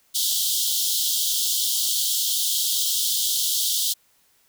pink high-pass noise, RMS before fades -23 dBFS, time 0.14-3.94 s, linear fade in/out 20 ms, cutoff 3100 Hz, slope 96 dB/octave, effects white hiss -62 dBFS RMS until 4.48 s

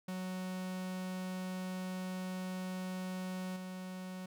45% pulse tone with level steps, 185 Hz, F#3, in tune, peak -38 / -42 dBFS, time 0.08-4.26 s, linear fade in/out 5 ms, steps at 3.56 s, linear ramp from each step 5 ms, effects none

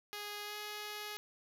5% pulse tone with pitch glide, 414.2 to 419 Hz, G#4 to G#4, -5 to +15 cents, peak -30 dBFS, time 0.13-1.17 s, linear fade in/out 0 ms, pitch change +20 cents, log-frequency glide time 0.43-0.56 s, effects none

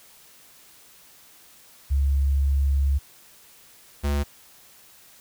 sine / square tone pair in turn, 69.3 / 71.58 Hz, C#2 / D2, 0 / -44 cents, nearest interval minor second, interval 56 cents, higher second, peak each -18 / -22 dBFS, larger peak first, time 1.9-2.99 / 4.03-4.24 s, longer first, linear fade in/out 20 ms, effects white hiss -52 dBFS RMS until 5.2 s

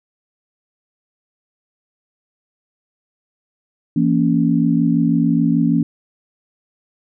sine chord, A# diminished, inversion second, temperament just, 167.82 / 233.1 / 279.7 Hz, E3 / A#3 / C#4, +31 / 0 / +16 cents, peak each -17 dBFS, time 3.96-5.83 s, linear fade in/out 5 ms, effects none

